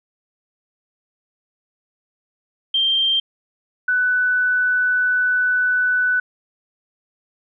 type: tone pair in turn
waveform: sine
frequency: 3164 / 1493.2 Hz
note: G7 / F#6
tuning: +15 / +15 cents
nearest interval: octave + minor second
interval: 1300 cents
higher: first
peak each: -15 dBFS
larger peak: neither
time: 2.74-3.2 / 3.88-6.2 s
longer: second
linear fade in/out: 5 ms
effects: none